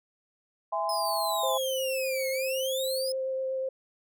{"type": "chord", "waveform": "sine", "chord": "E augmented", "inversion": "none", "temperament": "just", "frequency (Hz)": [659.3, 824.1, 1030.1], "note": ["E5", "G#5", "B#5"], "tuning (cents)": [0, -14, -27], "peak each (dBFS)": -31, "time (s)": [0.72, 1.58], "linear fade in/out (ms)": 10}
{"type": "exponential two-way sweep", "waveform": "sawtooth", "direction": "down then up", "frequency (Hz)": [5180, 2127, 5180], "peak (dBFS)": -30, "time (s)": [0.89, 3.12], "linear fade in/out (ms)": 2, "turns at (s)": 2.3}
{"type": "band-pass noise", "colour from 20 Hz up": "pink", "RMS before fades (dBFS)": -44, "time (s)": [1.05, 2.99], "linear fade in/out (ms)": 5, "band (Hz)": [10000, 16000], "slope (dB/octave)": 48}
{"type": "tone with vibrato", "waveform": "sine", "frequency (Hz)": 526, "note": "C5", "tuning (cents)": 9, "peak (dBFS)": -28, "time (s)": [1.43, 3.69], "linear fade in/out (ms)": 5, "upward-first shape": "sine", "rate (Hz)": 8.2, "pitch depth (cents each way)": 9}
{"effects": []}